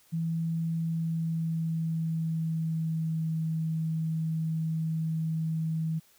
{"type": "tone with pitch glide", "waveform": "sine", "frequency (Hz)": [164.3, 160.45], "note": ["E3", "E3"], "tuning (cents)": [-5, -46], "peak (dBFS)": -27, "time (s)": [0.12, 6], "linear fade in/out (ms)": 20, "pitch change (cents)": -41, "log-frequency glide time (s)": [0.68, 3.33], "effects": ["white hiss -62 dBFS RMS until 6.18 s"]}